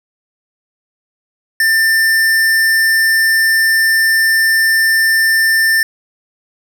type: tone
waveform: square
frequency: 1790 Hz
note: A6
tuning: 29 cents sharp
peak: -10 dBFS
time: 1.6-5.83 s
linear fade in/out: 2 ms
effects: none